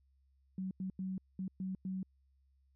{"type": "tone bursts at uneven times", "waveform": "sine", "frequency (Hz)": 188.3, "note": "F#3", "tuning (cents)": 31, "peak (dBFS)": -36, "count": 6, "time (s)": [[0.58, 0.71], [0.8, 0.9], [0.99, 1.18], [1.39, 1.48], [1.6, 1.75], [1.85, 2.03]], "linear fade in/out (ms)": 2, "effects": ["added 67 Hz sine -68 dBFS peak until 2.75 s"]}